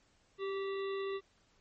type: harmonic tone with a mistuned harmonic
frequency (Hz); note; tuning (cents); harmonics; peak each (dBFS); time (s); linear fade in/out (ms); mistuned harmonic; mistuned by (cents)
392; G4; 0; 1 / 3 / 5 / 7 / 9 / 10; -35 / -45 / -49 / -52 / -54 / -55; 0.38-1.21; 50; 3; -29
effects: pink hiss -70 dBFS RMS until 1.6 s + MP3 32 kbps